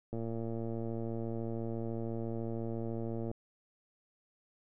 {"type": "click train", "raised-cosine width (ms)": 2, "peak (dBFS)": -26, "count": 364, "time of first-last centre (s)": [0.13, 3.314], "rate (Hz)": 114, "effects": []}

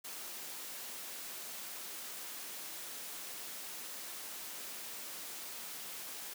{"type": "noise", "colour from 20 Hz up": "white", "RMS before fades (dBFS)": -45, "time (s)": [0.04, 6.34], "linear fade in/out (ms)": 10, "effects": ["high-pass 200 Hz 12 dB/octave"]}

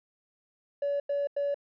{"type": "tone bursts", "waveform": "triangle", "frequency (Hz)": 569, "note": "C#5", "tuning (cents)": 45, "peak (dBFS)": -23, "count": 3, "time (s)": [0.82, 1.544], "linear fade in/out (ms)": 5, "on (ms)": 180, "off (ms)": 92, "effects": ["tanh soft clip ceiling -23 dBFS", "resampled to 11025 Hz"]}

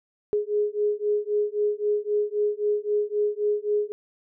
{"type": "beating tone pair", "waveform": "sine", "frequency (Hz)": [415.3, 419.1], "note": ["G#4", "G#4"], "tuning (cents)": [0, 16], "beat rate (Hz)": 3.8, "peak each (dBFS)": -25, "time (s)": [0.33, 3.92], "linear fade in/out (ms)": 0, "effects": []}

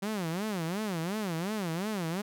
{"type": "tone with vibrato", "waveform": "sawtooth", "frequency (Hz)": 187.6, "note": "F#3", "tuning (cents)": 24, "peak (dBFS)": -27, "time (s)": [0.02, 2.22], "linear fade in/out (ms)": 10, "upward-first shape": "sine", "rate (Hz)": 2.8, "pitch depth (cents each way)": 270, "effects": []}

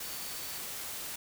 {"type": "tone in noise", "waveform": "sine", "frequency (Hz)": 4506, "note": "C#8", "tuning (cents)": 28, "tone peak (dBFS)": -49, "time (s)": [0.03, 0.58], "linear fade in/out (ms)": 5, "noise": "white", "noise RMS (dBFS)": -40, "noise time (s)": [0, 1.16], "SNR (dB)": -12, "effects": []}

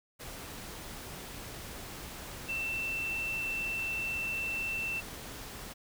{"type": "tone in noise", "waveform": "sine", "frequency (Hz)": 2678, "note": "E7", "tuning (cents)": 27, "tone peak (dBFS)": -32, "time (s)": [2.48, 5.01], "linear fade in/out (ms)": 20, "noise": "pink", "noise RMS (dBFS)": -44, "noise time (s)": [0.19, 5.74], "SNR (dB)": 9, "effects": []}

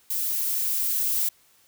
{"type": "noise with level ramp", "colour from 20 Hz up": "violet", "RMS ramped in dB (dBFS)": [-27, -24], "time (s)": [0.1, 1.29], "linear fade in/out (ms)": 5, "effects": ["white hiss -60 dBFS RMS until 1.67 s"]}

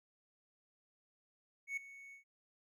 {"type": "tone with ADSR envelope", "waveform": "triangle", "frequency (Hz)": 2217, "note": "C#7", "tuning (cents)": 0, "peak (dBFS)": -33, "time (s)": [1.67, 2.24], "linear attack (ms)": 100, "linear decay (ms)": 7, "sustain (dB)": -17, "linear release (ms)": 110, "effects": []}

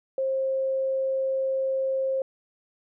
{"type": "tone", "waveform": "sine", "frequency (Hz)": 532, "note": "C5", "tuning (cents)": 29, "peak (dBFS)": -23, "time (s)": [0.18, 2.22], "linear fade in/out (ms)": 2, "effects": []}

